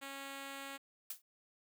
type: tone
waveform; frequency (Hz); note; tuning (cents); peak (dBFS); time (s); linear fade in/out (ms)
5% pulse; 274.9; C#4; -14; -33; 0.01-0.78; 20
type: noise with exponential decay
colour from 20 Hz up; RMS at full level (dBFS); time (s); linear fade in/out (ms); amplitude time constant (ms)
blue; -38; 1.1-1.22; 5; 26
effects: none